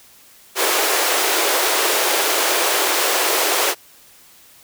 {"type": "high-pass noise", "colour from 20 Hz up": "pink", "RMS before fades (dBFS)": -18, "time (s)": [0.55, 3.75], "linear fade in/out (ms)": 50, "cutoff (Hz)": 350, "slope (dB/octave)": 48, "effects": ["white hiss -48 dBFS RMS until 4.63 s"]}